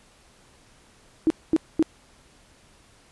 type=tone bursts; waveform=sine; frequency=319.5 Hz; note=D#4; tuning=46 cents sharp; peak=-15 dBFS; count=3; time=1.27-1.826 s; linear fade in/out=0 ms; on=32 ms; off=230 ms; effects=pink hiss -56 dBFS RMS until 3.11 s + resampled to 24000 Hz